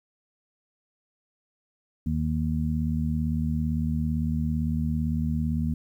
harmonic tone, 77.78 Hz, D#2, in tune, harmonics 1 / 2 / 3, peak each -28 / -28 / -28 dBFS, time 2.06-5.74 s, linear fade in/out 5 ms, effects 10-bit

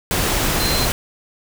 sine tone in noise, 4112 Hz, C8, 31 cents flat, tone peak -23 dBFS, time 0.6-0.85 s, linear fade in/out 0 ms, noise pink, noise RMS -19 dBFS, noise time 0.11-0.92 s, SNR -7 dB, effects none

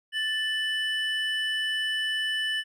triangle tone pair together, 1760 / 2983 Hz, A6 / F#7, 0 / +13 cents, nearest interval major sixth, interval 913 cents, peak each -27 dBFS, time 0.12-2.64 s, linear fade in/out 50 ms, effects none

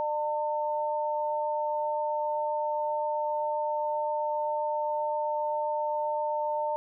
sine tone pair together, 600 / 901.9 Hz, D5 / A5, +37 / +43 cents, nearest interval perfect fifth, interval 706 cents, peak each -30 / -29 dBFS, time 0-6.76 s, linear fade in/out 0 ms, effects none

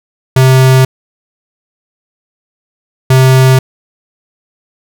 square tone pair in turn, 130.81 / 130.81 Hz, C3 / C3, 0 / 0 cents, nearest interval unison, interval 0 cents, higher neither, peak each -4 dBFS, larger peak neither, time 0.36-0.85 / 3.1-3.59 s, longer neither, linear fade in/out 5 ms, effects none

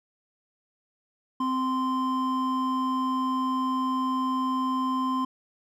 triangle tone pair together, 260 / 1040 Hz, C4 / C6, -11 / -11 cents, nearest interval 2 octaves, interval 2400 cents, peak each -25 dBFS, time 1.4-5.25 s, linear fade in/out 5 ms, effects none

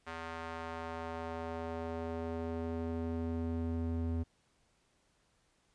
square tone with band-pass filter sweep, 82.41 Hz, E2, in tune, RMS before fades -38 dBFS, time 0.06-4.24 s, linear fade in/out 20 ms, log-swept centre 1400 to 170 Hz, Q 1, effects pink hiss -73 dBFS RMS until 5.74 s + resampled to 22050 Hz

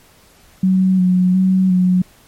sine tone with vibrato, 185 Hz, F#3, in tune, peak -10 dBFS, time 0.63-2.02 s, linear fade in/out 5 ms, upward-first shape square, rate 1.4 Hz, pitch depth 24 cents each way, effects pink hiss -49 dBFS RMS until 2.27 s + MP3 64 kbps

